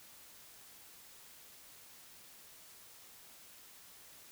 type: silence
effects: white hiss -57 dBFS RMS until 4.31 s